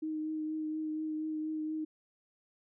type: tone with vibrato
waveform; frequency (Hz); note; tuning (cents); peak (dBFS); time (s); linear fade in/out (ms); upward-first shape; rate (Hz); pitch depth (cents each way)
sine; 311.1; D#4; 0; -33; 0.02-1.85; 10; triangle; 4.2; 18
effects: none